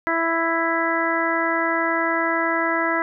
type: harmonic tone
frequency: 330.9 Hz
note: E4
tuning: 7 cents sharp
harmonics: 1 / 2 / 3 / 4 / 5 / 6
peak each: -26 / -26 / -26 / -26 / -26 / -26 dBFS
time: 0.07-3.02 s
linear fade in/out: 0 ms
effects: none